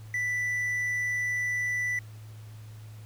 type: tone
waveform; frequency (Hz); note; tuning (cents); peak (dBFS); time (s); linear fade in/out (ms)
triangle; 1978; B6; +2; -25; 0.14-1.99; 2
effects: added 108 Hz sine -42 dBFS peak until 3.05 s + pink hiss -57 dBFS RMS until 3.05 s